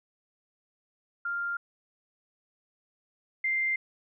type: tone pair in turn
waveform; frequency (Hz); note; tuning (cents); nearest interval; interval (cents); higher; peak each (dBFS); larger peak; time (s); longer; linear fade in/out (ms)
sine; 1396.9 / 2093; F6 / C7; 0 / 0; perfect fifth; 700; second; -29 / -25; second; 1.25-1.57 / 3.44-3.76; neither; 5
effects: none